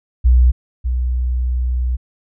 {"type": "tone pair in turn", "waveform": "sine", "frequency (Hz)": [61.74, 62], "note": ["B1", "B1"], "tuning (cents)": [0, 7], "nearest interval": "unison", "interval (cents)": 7, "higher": "second", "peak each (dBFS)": [-7, -15], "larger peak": "first", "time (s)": [[0.24, 0.52], [0.84, 1.97]], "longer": "second", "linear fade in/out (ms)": 20, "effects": []}